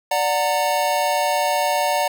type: chord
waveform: square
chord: D augmented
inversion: none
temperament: just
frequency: 587.3 / 734.2 / 917.7 Hz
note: D5 / F#5 / A#5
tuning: 0 / -14 / -27 cents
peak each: -23 dBFS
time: 0.11-2.08 s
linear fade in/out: 5 ms
effects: none